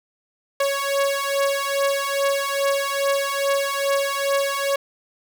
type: beating tone pair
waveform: sawtooth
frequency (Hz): 554.4 / 556.8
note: C#5 / C#5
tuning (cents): 0 / +8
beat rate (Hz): 2.4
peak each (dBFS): -19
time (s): 0.6-4.76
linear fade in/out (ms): 5
effects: none